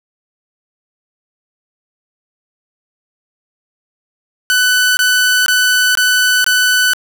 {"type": "tone bursts", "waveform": "sawtooth", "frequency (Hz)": 1497, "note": "F#6", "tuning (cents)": 20, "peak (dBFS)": -6, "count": 5, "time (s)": [4.5, 6.934], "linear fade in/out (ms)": 0, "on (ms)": 470, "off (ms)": 21, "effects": []}